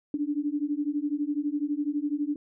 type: beating tone pair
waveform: sine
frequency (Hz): 286.9 / 298.9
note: D4 / D4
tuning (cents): -40 / +31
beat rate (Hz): 12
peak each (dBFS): -29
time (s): 0.14-2.36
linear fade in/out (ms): 2
effects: none